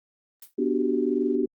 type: noise with exponential decay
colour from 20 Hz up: blue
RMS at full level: -38 dBFS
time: 0.42-0.54 s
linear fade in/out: 5 ms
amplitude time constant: 26 ms
type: chord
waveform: sine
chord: G major seventh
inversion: first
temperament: equal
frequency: 246.9 / 293.7 / 370 / 392 Hz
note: B3 / D4 / F#4 / G4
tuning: 0 / 0 / 0 / 0 cents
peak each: -27 dBFS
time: 0.58-1.46 s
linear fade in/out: 10 ms
effects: Opus 24 kbps